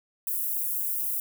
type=high-pass noise; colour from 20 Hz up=white; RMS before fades=-29 dBFS; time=0.27-1.2 s; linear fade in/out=2 ms; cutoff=11000 Hz; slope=24 dB/octave; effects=none